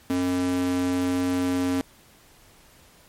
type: tone with high-pass filter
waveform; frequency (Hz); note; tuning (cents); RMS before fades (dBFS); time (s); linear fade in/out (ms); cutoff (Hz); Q
square; 90.1; F#2; -45; -24; 0.1-1.81; 0; 220; 7.4
effects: pink hiss -54 dBFS RMS until 3.08 s + MP3 64 kbps